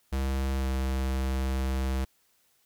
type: tone with pitch glide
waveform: square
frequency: 66.8 to 65.88 Hz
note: C2 to C2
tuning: +36 to +12 cents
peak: -27 dBFS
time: 0.12-2.05 s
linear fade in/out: 10 ms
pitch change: -24 cents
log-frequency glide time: 0.58-0.66 s
effects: white hiss -68 dBFS RMS until 2.65 s